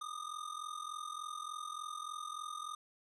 square ring-modulated tone, 1221 Hz, D#6, 33 cents flat, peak -39 dBFS, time 0.01-2.75 s, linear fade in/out 2 ms, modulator 21.7 Hz, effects resampled to 24000 Hz

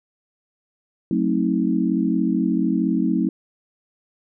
sine chord, F# diminished seventh, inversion none, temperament just, 185 / 222 / 266.4 / 319.7 Hz, F#3 / A3 / C4 / Eb4, 0 / +16 / +31 / +47 cents, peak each -23 dBFS, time 1.11-3.29 s, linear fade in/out 2 ms, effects none

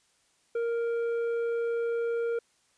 sine tone with tanh clipping, 466.2 Hz, A#4, in tune, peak -28 dBFS, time 0.55-2.39 s, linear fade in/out 5 ms, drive 7 dB, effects white hiss -68 dBFS RMS until 2.77 s + resampled to 22050 Hz

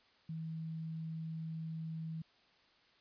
sine tone, 161.1 Hz, E3, 39 cents flat, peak -39 dBFS, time 0.29-2.22 s, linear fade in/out 5 ms, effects white hiss -68 dBFS RMS until 3 s + resampled to 11025 Hz

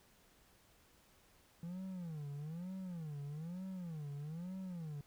triangle tone with vibrato, 164.4 Hz, E3, 4 cents flat, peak -40 dBFS, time 1.63-5.01 s, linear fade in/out 2 ms, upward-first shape sine, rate 1.1 Hz, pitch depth 250 cents each way, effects pink hiss -68 dBFS RMS until 5.06 s

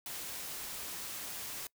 white noise, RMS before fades -42 dBFS, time 0.06-1.67 s, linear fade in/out 2 ms, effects noise-tail reverb RT60 0.1 s tail -23 dB re dry

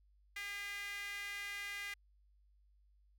sawtooth tone with high-pass filter, 404.5 Hz, G#4, 46 cents flat, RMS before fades -44 dBFS, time 0.36-1.94 s, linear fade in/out 5 ms, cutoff 2000 Hz, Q 4.2, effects added 50 Hz sine -66 dBFS peak until 3.18 s

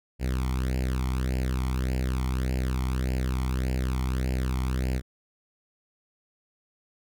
sawtooth tone with flanger, 64 Hz, C2, 38 cents flat, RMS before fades -27 dBFS, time 0.19-5.02 s, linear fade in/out 50 ms, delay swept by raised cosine 0.41 to 0.92 ms, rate 1.7 Hz, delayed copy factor +0.8, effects none

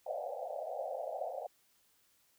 pink band-pass noise, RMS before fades -40 dBFS, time 0.06-1.47 s, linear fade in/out 5 ms, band 510 to 780 Hz, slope 96 dB/octave, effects white hiss -71 dBFS RMS until 2.38 s

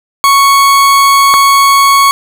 40% pulse tone pair in turn, 1108.7 / 1108.7 Hz, C#6 / C#6, 0 / 0 cents, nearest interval unison, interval 0 cents, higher neither, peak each -3 dBFS, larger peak neither, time 0.24-1.34 / 1.34-2.11 s, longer first, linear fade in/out 0 ms, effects 7-bit

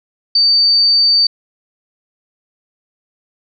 sine tone, 4598 Hz, D8, 37 cents flat, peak -8 dBFS, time 0.35-1.27 s, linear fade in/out 5 ms, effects none

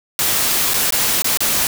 white noise with dropouts, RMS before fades -17 dBFS, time 0.19-1.67 s, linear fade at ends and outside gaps 1 ms, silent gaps 0.736-0.741 / 0.906-0.923 / 1.221-1.244 / 1.373-1.405 s, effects none

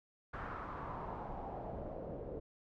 pink noise with low-pass filter sweep, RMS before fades -44 dBFS, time 0.33-2.4 s, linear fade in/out 10 ms, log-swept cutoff 1400 to 470 Hz, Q 3.2, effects none

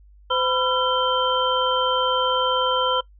sine tone cluster, 512 / 997 / 1361 / 3120 Hz, C5 / B5 / F6 / G7, -38 / +16 / -45 / -9 cents, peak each -24 dBFS, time 0.3-3.01 s, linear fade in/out 10 ms, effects noise-tail reverb RT60 0.1 s tail -20 dB re dry + added 50 Hz sine -47 dBFS peak until 3.19 s

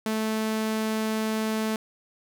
sawtooth tone, 218.8 Hz, A3, 9 cents flat, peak -21 dBFS, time 0.06-1.76 s, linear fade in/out 2 ms, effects none

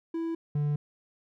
triangle tone pair in turn, 330 / 147 Hz, E4 / D3, +2 / +2 cents, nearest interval octave + major second, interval 1400 cents, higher first, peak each -27 / -23 dBFS, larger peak second, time 0.14-0.35 / 0.55-0.76 s, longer neither, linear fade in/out 5 ms, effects none

